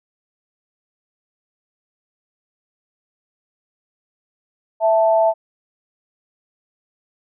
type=tone pair together; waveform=sine; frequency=659.3 / 880.7 Hz; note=E5 / A5; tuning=0 / +1 cents; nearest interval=perfect fourth; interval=501 cents; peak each=-13 / -18 dBFS; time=4.8-5.34 s; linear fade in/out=50 ms; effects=none